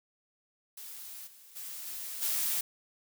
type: noise with level steps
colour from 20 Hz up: blue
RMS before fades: -45 / -55 / -42 / -40 / -31 dBFS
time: 0.77-2.61 s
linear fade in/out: 5 ms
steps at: 1.26 / 1.55 / 1.85 / 2.21 s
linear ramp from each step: 20 ms
effects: none